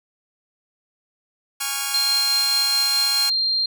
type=chord; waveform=5% pulse; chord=Db major; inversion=second; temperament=equal with one note detuned; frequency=822 / 1108.7 / 1396.9 Hz; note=Ab5 / Db6 / F6; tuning=-18 / 0 / 0 cents; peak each=-16 dBFS; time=1.6-3.3 s; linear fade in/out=10 ms
type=tone; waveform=sine; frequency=4186 Hz; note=C8; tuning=in tune; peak=-18 dBFS; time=1.94-3.66 s; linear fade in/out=5 ms
effects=none

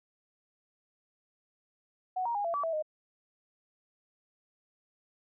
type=tone with pitch steps; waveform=sine; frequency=741 / 939 / 817 / 676 / 1150 / 655 / 617 Hz; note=F#5 / A#5 / G#5 / E5 / D6 / E5 / D#5; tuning=+2 / +12 / -29 / +43 / -37 / -11 / -15 cents; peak=-29 dBFS; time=2.16-2.825 s; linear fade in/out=10 ms; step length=95 ms; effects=none

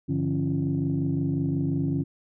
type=tone cluster; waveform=sine; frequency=99.4 / 147.1 / 172.6 / 274.1 / 340.1 Hz; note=G2 / D3 / F3 / C#4 / F4; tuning=+25 / +3 / -20 / -19 / -46 cents; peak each=-33 / -26 / -31 / -27 / -34 dBFS; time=0.08-2.04 s; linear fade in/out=20 ms; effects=tanh soft clip ceiling -15 dBFS

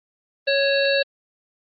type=harmonic tone with a mistuned harmonic; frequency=554.4 Hz; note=C#5; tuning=in tune; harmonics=1 / 3 / 5 / 7 / 8; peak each=-19 / -24 / -26 / -27 / -28 dBFS; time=0.47-1.03 s; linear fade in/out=10 ms; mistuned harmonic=5; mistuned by=-46 cents; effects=Opus 32 kbps

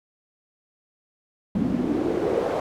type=noise with band-pass filter sweep; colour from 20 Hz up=pink; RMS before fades=-24 dBFS; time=1.55-2.6 s; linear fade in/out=2 ms; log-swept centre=210 to 570 Hz; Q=3.8; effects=none

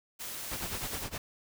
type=noise; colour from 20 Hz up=white; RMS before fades=-40 dBFS; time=0.19-1.05 s; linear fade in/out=20 ms
type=noise with tremolo; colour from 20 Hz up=pink; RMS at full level=-36 dBFS; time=0.51-1.18 s; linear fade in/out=2 ms; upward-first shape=sine; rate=9.7 Hz; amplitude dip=90%
effects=none

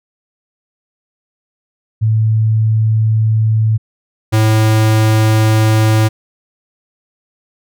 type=tone pair in turn; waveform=sine / square; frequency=110 / 109.39 Hz; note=A2 / A2; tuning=0 / -10 cents; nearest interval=unison; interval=10 cents; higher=first; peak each=-9 dBFS; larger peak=neither; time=2.01-3.78 / 4.32-6.09 s; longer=neither; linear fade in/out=20 ms; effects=none

